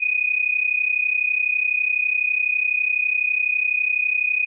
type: tone pair together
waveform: sine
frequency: 2468 / 2500 Hz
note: D#7 / D#7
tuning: -15 / +8 cents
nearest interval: unison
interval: 23 cents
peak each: -21 dBFS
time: 0-4.46 s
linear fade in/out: 20 ms
effects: none